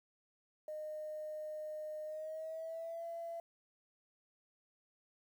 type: tone with pitch glide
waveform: sine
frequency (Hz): 614 to 673.5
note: D#5 to E5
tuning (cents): -23 to +37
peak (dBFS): -40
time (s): 0.68-3.4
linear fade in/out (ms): 2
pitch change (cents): +160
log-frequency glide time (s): 2.05-3.05
effects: tanh soft clip ceiling -36 dBFS + 11-bit